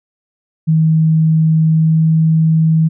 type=tone with pitch glide; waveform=sine; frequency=159.2 to 160.21 Hz; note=D#3 to E3; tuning=+40 to -49 cents; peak=-8 dBFS; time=0.67-2.89 s; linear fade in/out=20 ms; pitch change=+11 cents; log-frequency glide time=1.65-2.07 s; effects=none